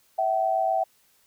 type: tone pair together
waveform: sine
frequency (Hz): 656 / 763.7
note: E5 / G5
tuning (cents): -9 / -45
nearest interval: minor third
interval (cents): 264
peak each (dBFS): -25 / -23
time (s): 0.18-0.84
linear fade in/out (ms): 10
effects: white hiss -63 dBFS RMS until 1.26 s